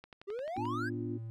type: click train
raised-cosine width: 0.3 ms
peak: -33 dBFS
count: 8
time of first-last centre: 0.04-0.654 s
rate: 11.4 Hz
type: exponential sweep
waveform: triangle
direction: up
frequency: 381.6 to 1688 Hz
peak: -34 dBFS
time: 0.27-0.9 s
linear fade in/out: 20 ms
type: chord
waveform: sine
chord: B diminished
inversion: none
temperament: equal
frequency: 246.9 / 293.7 / 349.2 Hz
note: B3 / D4 / F4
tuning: 0 / 0 / 0 cents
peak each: -40 dBFS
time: 0.56-1.18 s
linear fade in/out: 10 ms
type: tone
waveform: triangle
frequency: 113 Hz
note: A2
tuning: 47 cents sharp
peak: -37 dBFS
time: 0.58-1.3 s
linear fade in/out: 0 ms
effects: none